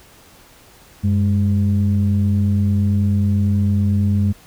sine tone pair together, 95.8 / 204.8 Hz, G2 / G#3, -39 / -24 cents, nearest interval octave + minor second, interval 1315 cents, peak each -14 / -17 dBFS, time 1.03-4.33 s, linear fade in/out 20 ms, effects tanh soft clip ceiling -8 dBFS + pink hiss -47 dBFS RMS until 4.46 s

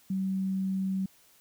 sine tone, 190.9 Hz, G3, 46 cents flat, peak -27 dBFS, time 0.1-1.06 s, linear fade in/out 5 ms, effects white hiss -61 dBFS RMS until 1.4 s

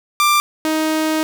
sawtooth tone pair in turn, 1184 / 313.6 Hz, D6 / D#4, +14 / +14 cents, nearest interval octave + major seventh, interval 2300 cents, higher first, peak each -8 / -12 dBFS, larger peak first, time 0.2-0.4 / 0.65-1.23 s, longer second, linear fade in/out 0 ms, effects none

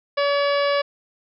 harmonic tone with a mistuned harmonic, 569 Hz, C#5, 45 cents sharp, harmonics 1 / 2 / 3 / 4 / 5 / 6 / 7 / 8 / 9, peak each -19 / -25 / -29 / -31 / -33 / -35 / -36 / -37 / -38 dBFS, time 0.17-0.82 s, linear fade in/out 10 ms, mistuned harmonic 8, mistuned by +54 cents, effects none

